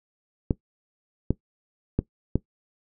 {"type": "clicks", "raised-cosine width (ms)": 3, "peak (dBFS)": -8, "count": 4, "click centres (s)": [0.508, 1.306, 1.99, 2.356], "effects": ["noise-tail reverb RT60 0.1 s tail -18 dB re dry"]}